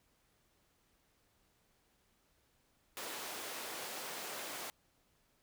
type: high-pass noise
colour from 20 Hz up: pink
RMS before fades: -44 dBFS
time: 2.97-4.7 s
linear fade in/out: 0 ms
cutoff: 420 Hz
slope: 12 dB/octave
effects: pink hiss -74 dBFS RMS until 5.42 s